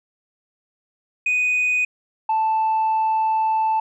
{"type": "tone pair in turn", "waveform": "sine", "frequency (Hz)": [2489, 880], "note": ["D#7", "A5"], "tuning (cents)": [0, 0], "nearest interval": "octave + tritone", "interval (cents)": 1800, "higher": "first", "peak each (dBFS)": -15, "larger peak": "neither", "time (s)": [[1.26, 1.85], [2.29, 3.8]], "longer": "second", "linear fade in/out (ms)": 5, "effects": ["tanh soft clip ceiling -15 dBFS"]}